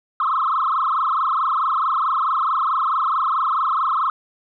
sine tone with frequency modulation, 1186 Hz, D6, 17 cents sharp, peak -16 dBFS, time 0.2-4.1 s, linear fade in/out 2 ms, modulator 24.6 Hz, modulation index 5.9, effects tanh soft clip ceiling -12 dBFS

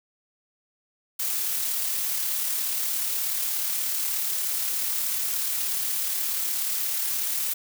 blue noise with amplitude modulation, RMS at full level -26 dBFS, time 1.19-7.54 s, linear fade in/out 10 ms, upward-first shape sine, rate 36.7 Hz, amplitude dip 25%, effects none

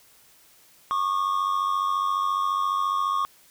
triangle tone pair together, 1104 / 1198.5 Hz, C#6 / D6, -7 / +35 cents, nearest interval minor second, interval 142 cents, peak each -22 / -25 dBFS, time 0.91-3.25 s, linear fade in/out 0 ms, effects white hiss -56 dBFS RMS until 3.5 s

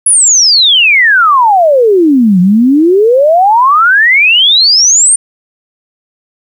sine exponential two-way sweep, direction down then up, 10548 to 174.61 to 9090 Hz, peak -3 dBFS, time 0.06-5.16 s, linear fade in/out 5 ms, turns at 2.4 s, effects 7-bit

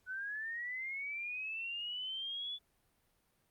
sine linear sweep, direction up, 1480 to 3458 Hz, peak -38 dBFS, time 0.06-2.59 s, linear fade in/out 50 ms, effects pink hiss -75 dBFS RMS until 3.5 s + Opus 48 kbps

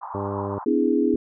pink band-pass noise, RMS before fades -34 dBFS, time 0.01-0.65 s, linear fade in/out 20 ms, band 850 to 1100 Hz, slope 48 dB/octave
harmonic tone, 100 Hz, G2, 35 cents sharp, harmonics 1 / 2 / 3 / 4 / 5 / 6, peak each -31 / -34 / -34 / -31 / -37 / -34 dBFS, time 0.14-0.59 s, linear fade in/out 10 ms
sine chord, E dominant seventh, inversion second, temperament equal with one note detuned, 253.3 / 293.7 / 329.6 / 415.3 Hz, B3 / D4 / E4 / G#4, +44 / 0 / 0 / 0 cents, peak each -23 dBFS, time 0.66-1.16 s, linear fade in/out 5 ms
click, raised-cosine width 5 ms, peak -25 dBFS, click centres 1.142 s
effects none

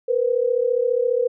sine tone pair together, 470.6 / 505.3 Hz, A#4 / B4, +16 / +40 cents, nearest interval minor second, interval 124 cents, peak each -20 dBFS, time 0.08-1.28 s, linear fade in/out 10 ms, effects none

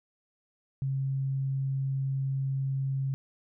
sine tone, 135.2 Hz, C#3, 43 cents flat, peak -27 dBFS, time 0.82-3.14 s, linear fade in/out 0 ms, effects none

